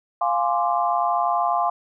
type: chord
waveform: sine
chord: D half-diminished seventh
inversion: first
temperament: equal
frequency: 698.5 / 830.6 / 1046.5 / 1174.7 Hz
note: F5 / Ab5 / C6 / D6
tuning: 0 / 0 / 0 / 0 cents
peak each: -22 / -25 / -24 / -27 dBFS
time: 0.21-1.7 s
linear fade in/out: 5 ms
effects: none